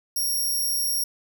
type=tone; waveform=5% pulse; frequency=5588 Hz; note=F8; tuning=in tune; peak=-17 dBFS; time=0.16-1.04 s; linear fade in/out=5 ms; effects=none